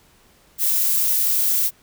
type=noise; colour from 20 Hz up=violet; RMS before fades=-19 dBFS; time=0.58-1.71 s; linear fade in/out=50 ms; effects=pink hiss -55 dBFS RMS until 1.82 s